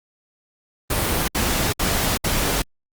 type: noise bursts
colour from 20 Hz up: pink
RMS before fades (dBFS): -21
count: 4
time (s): 0.9-2.621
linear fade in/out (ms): 5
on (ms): 380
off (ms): 67
effects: Opus 32 kbps